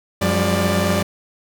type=tone cluster; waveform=sawtooth; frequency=92.9 / 177.9 / 202.4 / 589 Hz; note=F#2 / F3 / G#3 / D5; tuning=+7 / +32 / -44 / +5 cents; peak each=-18 dBFS; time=0.21-1.03 s; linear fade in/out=10 ms; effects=none